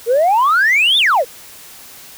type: exponential two-way sweep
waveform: sine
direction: up then down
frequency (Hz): 446.5 to 3679 to 446.5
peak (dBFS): -8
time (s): 0.06-1.25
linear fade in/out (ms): 50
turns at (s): 0.98
effects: tanh soft clip ceiling -7 dBFS + white hiss -38 dBFS RMS until 2.17 s